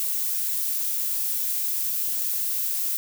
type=noise; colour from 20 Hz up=violet; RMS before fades=-26 dBFS; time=0-2.97 s; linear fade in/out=0 ms; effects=none